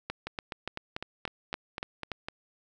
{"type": "two click trains", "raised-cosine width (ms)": 0.3, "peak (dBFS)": [-17, -19], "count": [8, 9], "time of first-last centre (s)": [[0.1, 2.117], [0.27, 2.285]], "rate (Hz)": [3.47, 3.97], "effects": []}